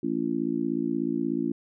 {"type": "harmonic tone", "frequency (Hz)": 56.6, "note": "A1", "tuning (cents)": 50, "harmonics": [3, 4, 5, 6], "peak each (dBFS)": [-36, -31, -28, -30], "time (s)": [0.03, 1.52], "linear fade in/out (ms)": 5, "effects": []}